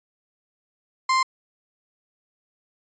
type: tone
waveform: 35% pulse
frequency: 1046.5 Hz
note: C6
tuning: in tune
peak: -16 dBFS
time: 1.09-1.23 s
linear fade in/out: 5 ms
effects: resampled to 16000 Hz